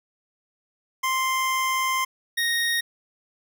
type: tone pair in turn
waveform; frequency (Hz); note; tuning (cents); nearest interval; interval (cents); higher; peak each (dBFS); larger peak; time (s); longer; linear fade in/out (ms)
25% pulse; 1046.5 / 1864.7; C6 / A#6; 0 / 0; minor seventh; 1000; second; -18; neither; 1.03-2.05 / 2.37-2.81; first; 10
effects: none